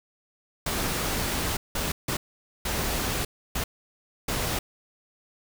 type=noise bursts at uneven times; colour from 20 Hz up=pink; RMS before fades=-28 dBFS; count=6; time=0.66-1.57 / 1.75-1.92 / 2.08-2.17 / 2.65-3.25 / 3.55-3.64 / 4.28-4.59 s; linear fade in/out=5 ms; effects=none